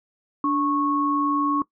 sine tone pair together, 291.4 / 1100 Hz, D4 / C#6, -13 / -14 cents, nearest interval octave + major seventh, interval 2299 cents, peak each -22 dBFS, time 0.44-1.62 s, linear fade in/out 2 ms, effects noise-tail reverb RT60 0.1 s tail -20 dB re dry

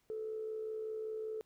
sine tone with amplitude modulation, 436.9 Hz, A4, 12 cents flat, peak -35 dBFS, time 0.1-1.41 s, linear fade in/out 0 ms, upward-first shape sine, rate 65.2 Hz, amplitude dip 45%, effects tanh soft clip ceiling -31 dBFS + pink hiss -75 dBFS RMS until 1.45 s

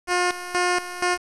10% pulse tone with tremolo, 357.2 Hz, F4, 39 cents sharp, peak -11 dBFS, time 0.07-1.18 s, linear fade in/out 50 ms, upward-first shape square, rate 2.1 Hz, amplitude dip 75%, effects resampled to 24000 Hz + 7-bit

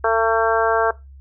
harmonic tone, 225 Hz, A3, 39 cents sharp, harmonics 2 / 3 / 4 / 5 / 6 / 7, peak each -19 / -21 / -22 / -23 / -24 / -24 dBFS, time 0.04-0.91 s, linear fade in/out 5 ms, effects noise-tail reverb RT60 0.2 s tail -18 dB re dry + added 68 Hz sine -39 dBFS peak until 1.2 s

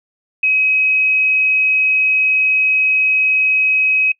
sine tone, 2541 Hz, D#7, 36 cents sharp, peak -11 dBFS, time 0.43-4.12 s, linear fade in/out 5 ms, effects noise-tail reverb RT60 0.1 s tail -23 dB re dry

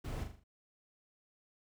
brown noise with echo, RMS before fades -40 dBFS, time 0.04-0.24 s, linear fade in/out 10 ms, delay 40 ms, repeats 5, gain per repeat -6 dB, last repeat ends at 0.44 s, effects none

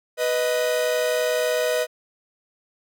45% pulse tone pair together, 493.9 / 625.4 Hz, B4 / D#5, 0 / +9 cents, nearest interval major third, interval 409 cents, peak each -23 dBFS, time 0.17-1.87 s, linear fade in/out 50 ms, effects none

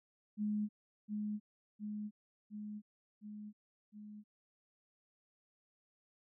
sine tone with echo, 210 Hz, G#3, 19 cents sharp, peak -33 dBFS, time 0.37-0.69 s, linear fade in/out 50 ms, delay 710 ms, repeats 5, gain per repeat -3 dB, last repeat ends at 4.24 s, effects none

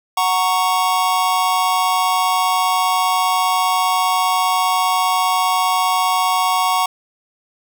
square chord, F# major, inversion none, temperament just, 740 / 925 / 1110 Hz, F#5 / A#5 / C#6, 0 / -14 / +2 cents, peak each -20 / -21 / -19 dBFS, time 0.17-6.86 s, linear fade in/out 5 ms, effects none

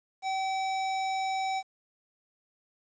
square tone, 766 Hz, G5, 40 cents flat, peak -29 dBFS, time 0.22-1.63 s, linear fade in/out 50 ms, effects resampled to 16000 Hz + 10-bit

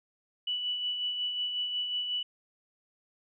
sine tone with tremolo, 2960 Hz, F#7, in tune, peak -28 dBFS, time 0.47-2.23 s, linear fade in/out 5 ms, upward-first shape sine, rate 5.5 Hz, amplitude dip 40%, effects none

